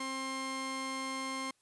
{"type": "tone pair together", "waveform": "sawtooth", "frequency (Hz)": [265.3, 1061.2], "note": ["C4", "C6"], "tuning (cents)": [24, 24], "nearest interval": "2 octaves", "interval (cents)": 2400, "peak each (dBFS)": [-36, -33], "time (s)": [0, 1.51], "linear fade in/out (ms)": 5, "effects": ["white hiss -73 dBFS RMS until 1.61 s", "resampled to 24000 Hz"]}